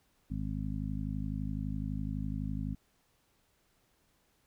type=harmonic tone; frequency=51.91 Hz; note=G#1; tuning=in tune; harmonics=1 / 2 / 3 / 4 / 5; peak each=-38 / -40 / -39 / -40 / -41 dBFS; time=0.3-2.75 s; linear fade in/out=10 ms; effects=pink hiss -72 dBFS RMS until 4.46 s